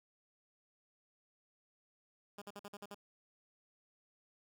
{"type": "tone bursts", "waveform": "10% pulse", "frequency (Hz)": 203.4, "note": "G#3", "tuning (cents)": -36, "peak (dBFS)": -38, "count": 7, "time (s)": [2.38, 2.946], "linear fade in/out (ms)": 5, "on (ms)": 38, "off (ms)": 50, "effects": []}